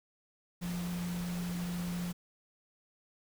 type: tone in noise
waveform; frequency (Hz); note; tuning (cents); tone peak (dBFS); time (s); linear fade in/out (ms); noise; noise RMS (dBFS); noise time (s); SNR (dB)
sine; 175.7; F3; +11; -34; 0.61-2.13; 20; pink; -45; 0.61-2.13; +8
effects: none